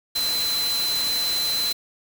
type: tone in noise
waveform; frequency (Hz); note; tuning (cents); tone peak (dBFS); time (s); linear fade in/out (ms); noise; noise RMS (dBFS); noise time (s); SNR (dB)
sine; 4056; B7; +45; -22; 0.15-1.73; 10; white; -29; 0.15-1.73; +4
effects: none